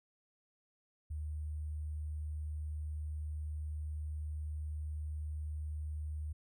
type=tone with sample-and-hold; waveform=sine; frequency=76 Hz; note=D#2; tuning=40 cents flat; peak=-37 dBFS; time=1.1-6.33 s; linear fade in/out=10 ms; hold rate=8820 Hz; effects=none